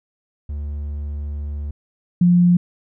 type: tone pair in turn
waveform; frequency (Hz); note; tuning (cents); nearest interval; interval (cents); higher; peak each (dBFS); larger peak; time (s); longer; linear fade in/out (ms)
triangle / sine; 73 / 176.15; D2 / F3; -10 / +15; octave + minor third; 1525; second; -22 / -10; second; 0.49-1.71 / 2.21-2.57; first; 5
effects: none